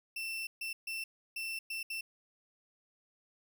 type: tone bursts at uneven times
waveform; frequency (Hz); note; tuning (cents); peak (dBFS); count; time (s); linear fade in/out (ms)
35% pulse; 2682; E7; +29; -35; 6; 0.16-0.47 / 0.61-0.73 / 0.87-1.04 / 1.36-1.59 / 1.7-1.83 / 1.9-2.01; 5
effects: none